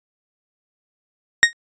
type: tone with exponential decay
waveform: 40% pulse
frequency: 1864.7 Hz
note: A#6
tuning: in tune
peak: -3 dBFS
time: 1.43-1.53 s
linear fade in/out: 0 ms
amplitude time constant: 20 ms
effects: resampled to 16000 Hz